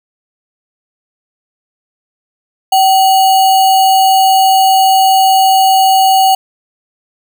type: tone with sample-and-hold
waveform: sine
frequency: 766 Hz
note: G5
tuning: 40 cents flat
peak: -5 dBFS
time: 2.72-6.35 s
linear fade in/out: 5 ms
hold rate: 3675 Hz
effects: none